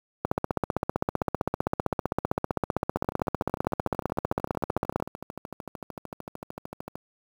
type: two click trains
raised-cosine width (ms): 1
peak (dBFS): -22 / -10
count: 54 / 75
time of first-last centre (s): 2.97-6.955 / 0.25-5.024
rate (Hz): 13.3 / 15.5
effects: high-pass 60 Hz 12 dB/octave + 7-bit